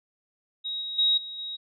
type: tone with level steps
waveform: sine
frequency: 3800 Hz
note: A#7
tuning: 33 cents sharp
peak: -29 / -31 / -19 / -35 / -32 dBFS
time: 0.64-1.57 s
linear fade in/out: 20 ms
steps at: 0.81 / 0.98 / 1.17 / 1.38 s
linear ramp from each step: 10 ms
effects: none